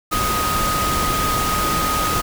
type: tone in noise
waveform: sine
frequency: 1249 Hz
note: D#6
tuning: 6 cents sharp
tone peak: -20 dBFS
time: 0.11-2.22 s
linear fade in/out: 20 ms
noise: pink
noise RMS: -22 dBFS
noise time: 0.11-2.22 s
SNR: -1 dB
effects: none